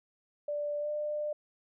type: tone with pitch glide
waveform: sine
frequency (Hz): 587.3 to 597.9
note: D5 to D5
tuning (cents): 0 to +31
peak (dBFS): -31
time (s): 0.48-1.33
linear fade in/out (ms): 5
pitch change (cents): +31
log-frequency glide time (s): 0.8-0.89
effects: none